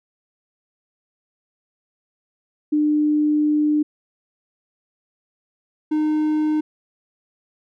sine / triangle tone pair in turn, 300 / 306.5 Hz, D4 / D#4, +37 / -26 cents, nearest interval unison, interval 37 cents, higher second, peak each -15 dBFS, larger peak neither, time 2.72-3.83 / 5.91-6.61 s, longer first, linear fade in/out 10 ms, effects none

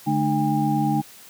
sine tone cluster, 146.1 / 215.5 / 302.8 / 805 Hz, D3 / A3 / D#4 / G5, -9 / -36 / -47 / +46 cents, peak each -24 dBFS, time 0.06-1.02 s, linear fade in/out 20 ms, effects white hiss -46 dBFS RMS until 1.29 s + high-pass 80 Hz 12 dB/octave

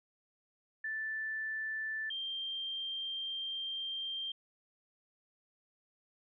sine tone pair in turn, 1760 / 3172 Hz, A6 / G7, 0 / +20 cents, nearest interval minor seventh, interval 1020 cents, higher second, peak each -35 / -36 dBFS, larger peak first, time 0.84-2.1 / 2.1-4.32 s, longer second, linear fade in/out 5 ms, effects none

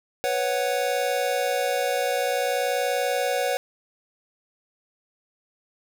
square chord, B suspended second, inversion none, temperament equal, 493.9 / 554.4 / 740 Hz, B4 / C#5 / F#5, 0 / 0 / 0 cents, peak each -28 / -27 / -28 dBFS, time 0.24-3.57 s, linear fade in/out 0 ms, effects none

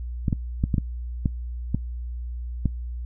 clicks, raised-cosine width 5 ms, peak -9 dBFS, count 8, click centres 0.282 / 0.328 / 0.639 / 0.742 / 0.782 / 1.258 / 1.746 / 2.657 s, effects noise-tail reverb RT60 0.1 s tail -22 dB re dry + added 60 Hz sine -29 dBFS peak until 3.05 s

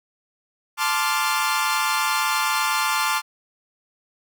sawtooth chord, D minor seventh, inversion second, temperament equal with one note detuned, 873.9 / 1046.5 / 1174.7 / 1396.9 Hz, A5 / C6 / D6 / F6, -12 / 0 / 0 / 0 cents, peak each -22 dBFS, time 0.77-3.22 s, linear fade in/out 50 ms, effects none

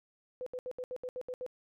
sine tone bursts, 503 Hz, B4, 32 cents sharp, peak -36 dBFS, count 9, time 0.41-1.464 s, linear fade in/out 0 ms, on 54 ms, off 71 ms, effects none

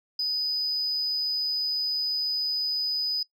sine tone, 4987 Hz, D#8, 3 cents sharp, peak -23 dBFS, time 0.19-3.23 s, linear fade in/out 5 ms, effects noise-tail reverb RT60 0.1 s tail -23 dB re dry + tanh soft clip ceiling -22 dBFS

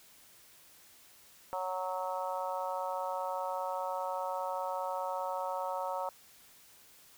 harmonic tone, 185 Hz, F#3, in tune, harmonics 3 / 4 / 5 / 6 / 7, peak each -38 / -40 / -37 / -44 / -43 dBFS, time 1.53-6.09 s, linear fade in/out 0 ms, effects white hiss -59 dBFS RMS until 7.17 s

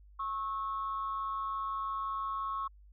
sine tone pair together, 1094.2 / 1300 Hz, C#6 / E6, -23 / -24 cents, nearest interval minor third, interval 299 cents, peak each -33 / -39 dBFS, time 0.19-2.68 s, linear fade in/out 10 ms, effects tanh soft clip ceiling -27 dBFS + added 50 Hz sine -54 dBFS peak until 2.92 s

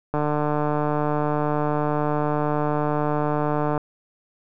click train, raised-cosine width 1 ms, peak -10 dBFS, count 543, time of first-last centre 0.14-3.778 s, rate 149 Hz, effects none

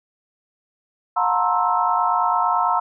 sine tone cluster, 718 / 903 / 952 / 1058 / 1315 Hz, F5 / A5 / A#5 / C6 / E6, +48 / +45 / +36 / +19 / -5 cents, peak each -23 dBFS, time 1.16-2.8 s, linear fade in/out 10 ms, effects none

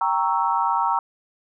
sine chord, G diminished seventh, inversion none, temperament equal, 784 / 932.3 / 1108.7 / 1318.5 Hz, G5 / Bb5 / Db6 / Fb6, 0 / 0 / 0 / 0 cents, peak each -26 / -21 / -26 / -26 dBFS, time 0.01-0.99 s, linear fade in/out 2 ms, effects none

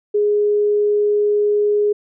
sine tone, 415.3 Hz, G#4, in tune, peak -13 dBFS, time 0.14-1.93 s, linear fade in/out 10 ms, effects none

